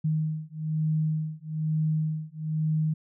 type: beating tone pair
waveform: sine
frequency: 155.5 / 156.6 Hz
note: D#3 / D#3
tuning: -1 / +11 cents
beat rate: 1.1 Hz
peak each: -28 / -28 dBFS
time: 0.04-2.94 s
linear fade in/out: 10 ms
effects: none